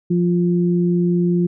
sine tone pair together, 175 / 350 Hz, F3 / F4, +4 / +4 cents, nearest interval octave, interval 1200 cents, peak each -15 / -20 dBFS, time 0.1-1.47 s, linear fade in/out 10 ms, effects none

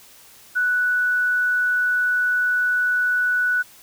sine tone, 1480 Hz, F#6, in tune, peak -17 dBFS, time 0.55-3.63 s, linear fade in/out 20 ms, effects white hiss -48 dBFS RMS until 3.82 s

